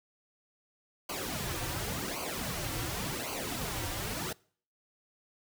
pink noise with flanger, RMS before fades -36 dBFS, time 1.09-4.33 s, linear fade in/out 5 ms, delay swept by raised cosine 0.55 to 4.85 ms, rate 0.9 Hz, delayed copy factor -0.8, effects noise-tail reverb RT60 0.5 s tail -24 dB re dry

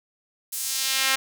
sawtooth tone with high-pass filter sweep, 266.3 Hz, C4, 31 cents sharp, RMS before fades -25 dBFS, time 0.52-1.16 s, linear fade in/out 10 ms, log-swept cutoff 10000 to 1600 Hz, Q 0.89, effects none

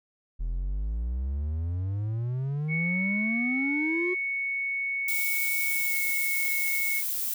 triangle exponential sweep, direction up, 39.7 to 370 Hz, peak -25 dBFS, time 0.39-4.15 s, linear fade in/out 20 ms
sine tone with pitch glide, 2217 to 2188 Hz, C#7 to C#7, 0 to -23 cents, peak -27 dBFS, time 2.68-7.03 s, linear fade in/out 50 ms, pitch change -23 cents, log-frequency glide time 5.69-5.97 s
violet noise, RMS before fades -30 dBFS, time 5.08-7.34 s, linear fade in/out 2 ms
effects none

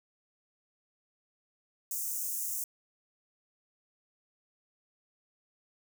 white high-pass noise, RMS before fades -35 dBFS, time 1.91-2.64 s, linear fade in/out 2 ms, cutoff 6100 Hz, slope 48 dB/octave, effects none

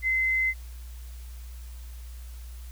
sine tone, 2058 Hz, C7, 29 cents flat, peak -22 dBFS, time 0.02-0.54 s, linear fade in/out 50 ms, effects added 60 Hz sine -38 dBFS peak until 2.71 s + white hiss -54 dBFS RMS until 2.71 s

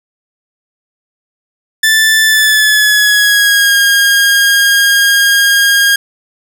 sawtooth tone with pitch glide, 1760 to 1623.3 Hz, A6 to G#6, 0 to -40 cents, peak -3 dBFS, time 1.83-5.96 s, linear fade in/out 5 ms, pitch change -140 cents, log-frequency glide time 2.25-3.76 s, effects none

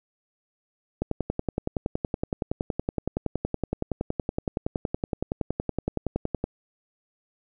click train, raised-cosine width 2 ms, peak -12 dBFS, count 59, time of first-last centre 1.02-6.441 s, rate 10.7 Hz, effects none

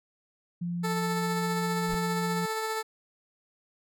sine tone, 173.5 Hz, F3, 11 cents flat, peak -29 dBFS, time 0.61-2.46 s, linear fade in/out 10 ms
15% pulse tone with tremolo, 440 Hz, A4, in tune, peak -22 dBFS, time 0.83-2.83 s, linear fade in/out 20 ms, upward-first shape sine, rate 15 Hz, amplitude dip 25%
brown noise with exponential growth, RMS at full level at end -32 dBFS, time 1.81-1.95 s, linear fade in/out 1 ms, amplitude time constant 30 ms
effects none

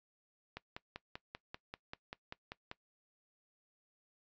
click train, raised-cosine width 0.3 ms, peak -27 dBFS, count 12, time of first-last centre 0.57-2.714 s, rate 5.13 Hz, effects noise-tail reverb RT60 0.1 s tail -20 dB re dry + resampled to 16000 Hz

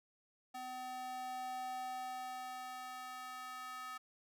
square tone with high-pass filter sweep, 253.9 Hz, B3, 48 cents sharp, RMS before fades -45 dBFS, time 0.54-3.98 s, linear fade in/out 10 ms, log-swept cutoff 590 to 1200 Hz, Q 3.5, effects none

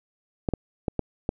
clicks, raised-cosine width 2 ms, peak -11 dBFS, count 5, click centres 0.488 / 0.537 / 0.882 / 0.993 / 1.291 s, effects none

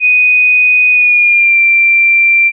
sine tone with pitch glide, 2489 to 2360 Hz, D#7 to D7, 0 to +8 cents, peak -5 dBFS, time 0-2.52 s, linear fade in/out 50 ms, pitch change -92 cents, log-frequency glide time 0.91-1.58 s, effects none

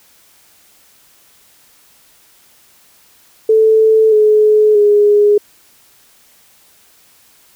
sine tone with pitch steps, 439.6 / 426.6 / 414 Hz, A4 / G#4 / G#4, -2 / +46 / -5 cents, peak -6 dBFS, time 3.49-5.38 s, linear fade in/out 5 ms, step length 630 ms, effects white hiss -49 dBFS RMS until 7.55 s

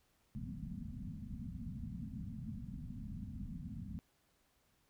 white low-pass noise, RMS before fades -45 dBFS, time 0.35-3.99 s, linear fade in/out 0 ms, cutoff 250 Hz, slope 96 dB/octave, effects pink hiss -75 dBFS RMS until 4.89 s

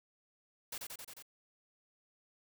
white noise with echo, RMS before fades -42 dBFS, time 0.72-0.78 s, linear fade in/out 5 ms, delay 89 ms, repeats 5, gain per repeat -2 dB, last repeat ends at 1.225 s, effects none

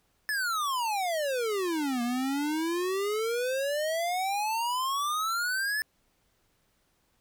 square exponential two-way sweep, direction down then up, 1760 to 235.1 to 1760 Hz, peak -28 dBFS, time 0.29-5.82 s, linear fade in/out 0 ms, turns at 2.02 s, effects pink hiss -71 dBFS RMS until 7.2 s

